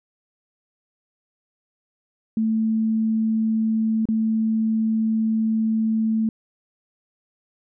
sine tone with dropouts, 221.2 Hz, A3, 9 cents sharp, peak -18 dBFS, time 2.37-6.29 s, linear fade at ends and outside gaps 2 ms, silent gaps 4.055-4.087 s, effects none

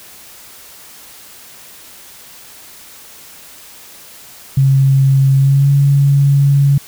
sine tone with pitch glide, 135.4 to 140.26 Hz, C#3 to C#3, -40 to +21 cents, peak -7 dBFS, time 4.57-6.78 s, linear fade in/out 5 ms, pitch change +61 cents, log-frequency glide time 5.36-5.7 s, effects white hiss -38 dBFS RMS until 6.87 s

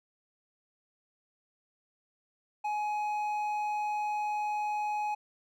triangle tone with hard clipping, 840 Hz, G#5, 19 cents sharp, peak -31 dBFS, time 2.64-5.15 s, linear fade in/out 10 ms, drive 9 dB, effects none

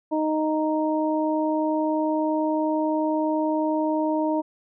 harmonic tone, 310.5 Hz, D#4, 3 cents flat, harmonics 1 / 2 / 3, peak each -23 / -26 / -28 dBFS, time 0.11-4.42 s, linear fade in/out 20 ms, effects none

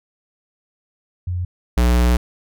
sine / square tone pair in turn, 89.3 / 60.38 Hz, F2 / B1, +39 / -38 cents, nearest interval perfect fifth, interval 677 cents, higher first, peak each -20 / -13 dBFS, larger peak second, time 1.27-1.45 / 1.77-2.17 s, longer second, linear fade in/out 5 ms, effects none

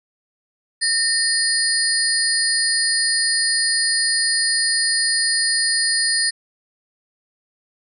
sine tone cluster, 1826 / 4326 / 4888 / 9300 Hz, A#6 / C#8 / D#8 / D9, -36 / -43 / -32 / -18 cents, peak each -22 dBFS, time 0.81-6.31 s, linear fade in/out 20 ms, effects none

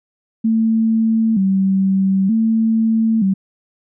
sine tone with vibrato, 207.4 Hz, G#3, 2 cents flat, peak -12 dBFS, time 0.44-3.34 s, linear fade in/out 10 ms, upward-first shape square, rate 0.54 Hz, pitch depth 130 cents each way, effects none

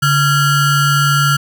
square ring-modulated tone, 760 Hz, F#5, 46 cents sharp, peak -8 dBFS, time 0.02-1.37 s, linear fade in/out 10 ms, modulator 617 Hz, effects none

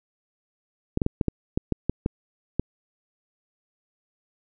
clicks, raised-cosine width 3 ms, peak -9 dBFS, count 10, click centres 0.974 / 1.018 / 1.064 / 1.212 / 1.283 / 1.575 / 1.723 / 1.896 / 2.061 / 2.596 s, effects none

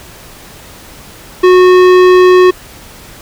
sine tone with tanh clipping, 365.7 Hz, F#4, 20 cents flat, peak -4 dBFS, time 1.43-2.51 s, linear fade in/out 10 ms, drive 17 dB, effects pink hiss -34 dBFS RMS until 3.21 s

